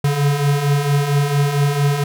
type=beating tone pair; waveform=square; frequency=139.8 / 144.2 Hz; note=C#3 / D3; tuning=+15 / -31 cents; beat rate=4.4 Hz; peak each=-22 / -16 dBFS; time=0.04-2.04 s; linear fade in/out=5 ms; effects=none